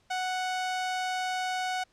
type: tone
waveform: sawtooth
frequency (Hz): 740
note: F#5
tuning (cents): 0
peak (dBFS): -25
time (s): 0.1-1.84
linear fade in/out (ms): 10
effects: pink hiss -67 dBFS RMS until 1.92 s + low-pass 7000 Hz 12 dB/octave